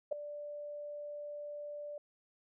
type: tone with ADSR envelope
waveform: sine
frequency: 587.3 Hz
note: D5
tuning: in tune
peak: -27 dBFS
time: 0.11-1.98 s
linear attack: 14 ms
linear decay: 4 ms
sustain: -14 dB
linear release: 3 ms
effects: none